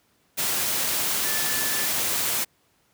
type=tone in noise; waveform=sine; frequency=1747 Hz; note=A6; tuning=13 cents flat; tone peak=-33 dBFS; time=1.24-1.87 s; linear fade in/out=20 ms; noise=white; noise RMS=-25 dBFS; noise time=0.37-2.45 s; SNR=-11 dB; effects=pink hiss -65 dBFS RMS until 2.93 s + high-pass 80 Hz 12 dB/octave